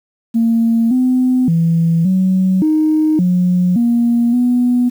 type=tone with pitch steps; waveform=sine; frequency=229.1 / 254.2 / 165.9 / 187.4 / 310.3 / 179.9 / 236.3 / 245.7 Hz; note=A#3 / C4 / E3 / F#3 / D#4 / F#3 / A#3 / B3; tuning=-30 / -50 / +11 / +22 / -5 / -48 / +24 / -9 cents; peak=-9 dBFS; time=0.34-4.9 s; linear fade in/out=20 ms; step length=570 ms; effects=tanh soft clip ceiling -5 dBFS + 7-bit